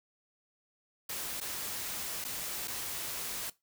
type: noise with dropouts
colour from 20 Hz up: white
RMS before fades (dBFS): -38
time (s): 1.09-3.5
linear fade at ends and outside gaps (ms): 5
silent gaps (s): 1.403-1.411 / 2.242-2.248 / 2.675-2.679
effects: noise-tail reverb RT60 0.2 s tail -19 dB re dry